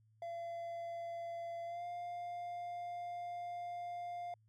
triangle tone with pitch glide, 681 to 701.8 Hz, F5 to F5, -44 to +8 cents, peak -39 dBFS, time 0.22-4.34 s, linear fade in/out 2 ms, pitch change +52 cents, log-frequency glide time 1.65-1.85 s, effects added 109 Hz sine -67 dBFS peak until 4.48 s

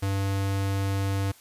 square tone, 98 Hz, G2, in tune, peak -25 dBFS, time 0.02-1.32 s, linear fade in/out 10 ms, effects white hiss -54 dBFS RMS until 1.4 s + resampled to 32000 Hz

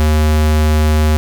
square tone, 76.8 Hz, D#2, 22 cents flat, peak -10 dBFS, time 0-1.17 s, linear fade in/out 0 ms, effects none

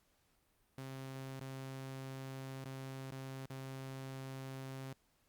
sawtooth tone with dropouts, 133.3 Hz, C3, 33 cents sharp, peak -40 dBFS, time 0.78-4.93 s, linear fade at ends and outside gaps 0 ms, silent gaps 1.396-1.41 / 2.643-2.657 / 3.108-3.122 / 3.458-3.501 s, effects pink hiss -75 dBFS RMS until 5.28 s + Opus 48 kbps

